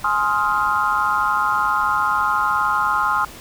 sine chord, F minor seventh, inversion first, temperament just, 838.1 / 1047.7 / 1257.2 / 1396.9 Hz, Ab5 / C6 / Eb6 / F6, +16 / +2 / +18 / 0 cents, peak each -24 / -21 / -21 / -22 dBFS, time 0.04-3.25 s, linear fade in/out 5 ms, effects pink hiss -39 dBFS RMS until 3.4 s

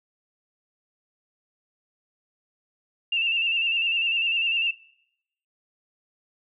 sine tone with vibrato, 2728 Hz, F7, 41 cents flat, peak -21 dBFS, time 3.12-4.71 s, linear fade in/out 5 ms, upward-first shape square, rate 10 Hz, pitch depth 43 cents each way, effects noise-tail reverb RT60 0.8 s tail -21 dB re dry

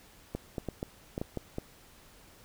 clicks, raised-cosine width 2 ms, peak -20 dBFS, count 8, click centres 0.35 / 0.582 / 0.687 / 0.829 / 1.179 / 1.215 / 1.373 / 1.584 s, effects pink hiss -57 dBFS RMS until 2.44 s

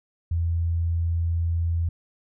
sine tone, 84 Hz, E2, 33 cents sharp, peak -21 dBFS, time 0.31-1.89 s, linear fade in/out 5 ms, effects none

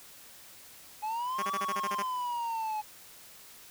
triangle linear two-way sweep, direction up then down, 838 to 1151 to 843 Hz, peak -29 dBFS, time 1.02-2.82 s, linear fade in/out 20 ms, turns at 1.52 s
5% pulse tone bursts, 199.7 Hz, G3, 32 cents sharp, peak -22 dBFS, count 9, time 1.38-2.027 s, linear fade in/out 10 ms, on 47 ms, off 28 ms
effects white hiss -52 dBFS RMS until 3.7 s

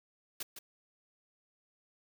white noise with echo, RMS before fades -39 dBFS, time 0.4-0.43 s, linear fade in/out 5 ms, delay 160 ms, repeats 1, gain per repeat -8 dB, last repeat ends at 0.59 s, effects none

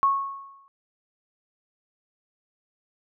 sine tone with exponential decay, 1100 Hz, C#6, 14 cents flat, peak -15 dBFS, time 0.03-0.68 s, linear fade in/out 0 ms, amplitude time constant 140 ms, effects none

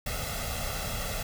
pink noise with comb filter, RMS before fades -33 dBFS, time 0.06-1.23 s, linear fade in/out 5 ms, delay 1.5 ms, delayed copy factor +0.8, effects none

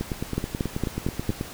two click trains, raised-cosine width 3 ms, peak -14 / -11 dBFS, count 14 / 5, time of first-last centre 0.01-1.411 / 0.38-1.293 s, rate 9.28 / 4.38 Hz, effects pink hiss -40 dBFS RMS until 1.53 s

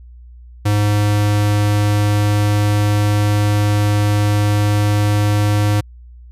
square tone, 103.83 Hz, G#2, in tune, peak -13 dBFS, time 0.65-5.81 s, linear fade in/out 10 ms, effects added 60 Hz sine -36 dBFS peak until 6.31 s + resampled to 32000 Hz

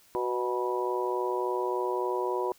harmonic tone with a mistuned harmonic, 123.47 Hz, B2, in tune, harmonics 3 / 4 / 5 / 6 / 7 / 8, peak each -30 / -34 / -38 / -41 / -41 / -32 dBFS, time 0.15-2.52 s, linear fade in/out 0 ms, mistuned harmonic 8, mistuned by -20 cents, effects white hiss -60 dBFS RMS until 2.58 s

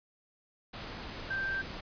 sine tone in noise, 1568 Hz, G6, in tune, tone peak -31 dBFS, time 1.3-1.62 s, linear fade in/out 10 ms, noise pink, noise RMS -42 dBFS, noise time 0.73-1.81 s, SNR +8 dB, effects resampled to 11025 Hz

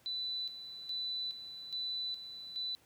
sine tone with tremolo, 3986 Hz, B7, 15 cents sharp, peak -35 dBFS, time 0.06-2.75 s, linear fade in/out 0 ms, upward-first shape square, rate 1.2 Hz, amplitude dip 65%, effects pink hiss -66 dBFS RMS until 2.85 s + high-pass 80 Hz 12 dB/octave

